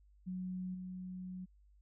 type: tone with level steps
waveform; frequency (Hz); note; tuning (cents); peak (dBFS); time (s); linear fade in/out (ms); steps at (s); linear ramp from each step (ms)
sine; 183.8; F#3; -11; -38 / -42; 0.26-1.46; 20; 0.74; 10
effects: added 50 Hz sine -62 dBFS peak until 1.81 s